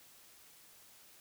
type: silence
effects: white hiss -60 dBFS RMS until 1.2 s